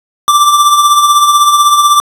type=tone with tremolo; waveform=square; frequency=1174.7 Hz; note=D6; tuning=in tune; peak=-3 dBFS; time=0.28-2 s; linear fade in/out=0 ms; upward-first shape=triangle; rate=16 Hz; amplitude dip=55%; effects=resampled to 32000 Hz + 7-bit